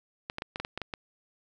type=clicks; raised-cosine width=0.3 ms; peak=-18 dBFS; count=9; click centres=0.299 / 0.384 / 0.421 / 0.559 / 0.6 / 0.649 / 0.776 / 0.817 / 0.938 s; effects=none